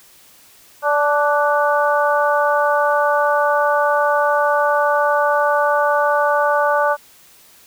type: harmonic tone with a mistuned harmonic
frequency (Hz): 291.7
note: D4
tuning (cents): -12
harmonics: 2 / 3 / 4 / 5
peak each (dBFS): -17 / -19 / -20 / -21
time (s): 0.82-6.97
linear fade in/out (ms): 50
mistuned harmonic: 5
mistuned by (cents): +26
effects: white hiss -48 dBFS RMS until 7.66 s